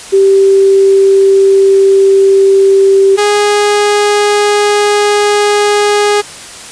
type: tone pair in turn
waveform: sine / sawtooth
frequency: 390 / 413.2 Hz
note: G4 / G#4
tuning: -9 / -9 cents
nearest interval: minor second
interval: 100 cents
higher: second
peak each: -3 dBFS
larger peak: neither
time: 0.12-3.17 / 3.17-6.22 s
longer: neither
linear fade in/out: 20 ms
effects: white hiss -28 dBFS RMS until 6.71 s + resampled to 22050 Hz